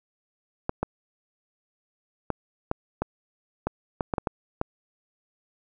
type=clicks; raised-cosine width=1 ms; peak=-11 dBFS; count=11; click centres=0.694 / 0.83 / 2.303 / 2.714 / 3.02 / 3.67 / 4.008 / 4.138 / 4.182 / 4.272 / 4.614 s; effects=none